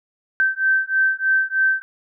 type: beating tone pair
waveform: sine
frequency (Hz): 1550 / 1553.2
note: G6 / G6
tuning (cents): -20 / -16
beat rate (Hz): 3.2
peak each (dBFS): -19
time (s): 0.4-1.82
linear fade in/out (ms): 0
effects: none